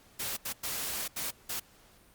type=noise bursts at uneven times; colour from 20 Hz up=white; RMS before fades=-35 dBFS; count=5; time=0.19-0.37 / 0.45-0.53 / 0.63-1.08 / 1.16-1.31 / 1.49-1.6 s; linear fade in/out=10 ms; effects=pink hiss -60 dBFS RMS until 2.14 s + Opus 48 kbps